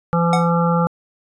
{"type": "harmonic tone", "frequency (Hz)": 169.8, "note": "F3", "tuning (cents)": -48, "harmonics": [1, 3, 5, 7, 8], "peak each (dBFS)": [-16, -21, -23, -24, -25], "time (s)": [0.13, 0.87], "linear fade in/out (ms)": 0}
{"type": "tone with exponential decay", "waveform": "square", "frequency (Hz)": 740, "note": "F#5", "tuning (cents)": 0, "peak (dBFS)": -15, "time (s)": [0.33, 0.51], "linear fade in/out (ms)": 1, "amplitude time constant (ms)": 39}
{"effects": ["resampled to 22050 Hz"]}